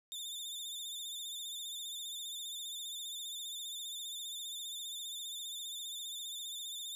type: tone with vibrato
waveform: sawtooth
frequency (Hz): 3579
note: A7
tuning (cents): +29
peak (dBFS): -38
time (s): 0.12-6.95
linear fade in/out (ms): 0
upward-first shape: sine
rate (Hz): 15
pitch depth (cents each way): 59
effects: none